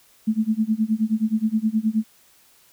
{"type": "tone with tremolo", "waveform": "sine", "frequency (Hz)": 218.9, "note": "A3", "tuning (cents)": -9, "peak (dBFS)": -15, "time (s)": [0.27, 2.04], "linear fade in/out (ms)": 10, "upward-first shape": "sine", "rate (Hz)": 9.5, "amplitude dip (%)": 95, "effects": ["white hiss -56 dBFS RMS until 2.72 s"]}